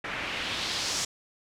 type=noise with low-pass filter sweep; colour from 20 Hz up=white; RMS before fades=-32 dBFS; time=0.04-1.05 s; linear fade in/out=5 ms; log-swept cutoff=1900 to 6600 Hz; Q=1.7; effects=none